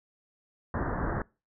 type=low-pass noise; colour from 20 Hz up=pink; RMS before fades=-31 dBFS; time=0.74-1.22 s; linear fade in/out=2 ms; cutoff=1800 Hz; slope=96 dB/octave; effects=noise-tail reverb RT60 0.3 s tail -24 dB re dry